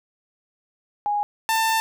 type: tone pair in turn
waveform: sine / sawtooth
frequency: 826 / 892.8 Hz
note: G#5 / A5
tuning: -10 / +25 cents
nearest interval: minor second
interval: 135 cents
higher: second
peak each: -20 / -15 dBFS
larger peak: second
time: 1.06-1.23 / 1.49-1.8 s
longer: second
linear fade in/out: 0 ms
effects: none